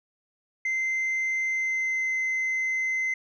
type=tone with pitch glide; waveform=sine; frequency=2076 to 2060 Hz; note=C7 to C7; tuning=-14 to -28 cents; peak=-22 dBFS; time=0.65-3.14 s; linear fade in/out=5 ms; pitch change=-14 cents; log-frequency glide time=1.48-2.17 s; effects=tanh soft clip ceiling -23 dBFS